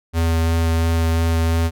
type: tone with vibrato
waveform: square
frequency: 82.41 Hz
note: E2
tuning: in tune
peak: -16 dBFS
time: 0.13-1.71 s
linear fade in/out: 50 ms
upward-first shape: sine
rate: 2.9 Hz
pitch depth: 10 cents each way
effects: none